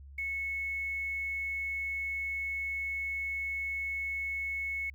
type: tone with quantisation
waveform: sine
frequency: 2200 Hz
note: C#7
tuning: 14 cents flat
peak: -32 dBFS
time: 0.18-4.9 s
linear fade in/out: 5 ms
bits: 10
effects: added 69 Hz sine -47 dBFS peak until 4.94 s